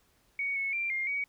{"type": "tone with pitch steps", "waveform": "sine", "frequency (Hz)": [2236, 2200, 2364, 2119, 2256], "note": ["C#7", "C#7", "D7", "C7", "C#7"], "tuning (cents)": [14, -14, 11, 21, 30], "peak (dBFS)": -29, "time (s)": [0.39, 1.24], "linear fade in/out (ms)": 2, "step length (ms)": 170, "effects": ["pink hiss -68 dBFS RMS until 1.28 s"]}